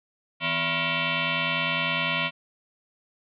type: tone with frequency modulation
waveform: sine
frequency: 162.1 Hz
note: E3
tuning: 29 cents flat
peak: -23 dBFS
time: 0.4-2.31 s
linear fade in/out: 50 ms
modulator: 414 Hz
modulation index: 7.6
effects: none